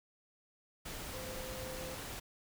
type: tone in noise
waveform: sine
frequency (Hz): 517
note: C5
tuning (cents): -21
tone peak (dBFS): -45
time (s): 1.13-1.95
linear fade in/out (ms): 10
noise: pink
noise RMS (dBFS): -44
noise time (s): 0.85-2.2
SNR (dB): -4
effects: none